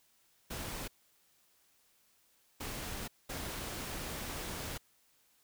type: noise bursts at uneven times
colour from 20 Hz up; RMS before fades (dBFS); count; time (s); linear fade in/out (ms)
pink; -41; 3; 0.5-0.88 / 2.6-3.08 / 3.29-4.78; 10
effects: white hiss -70 dBFS RMS until 5.43 s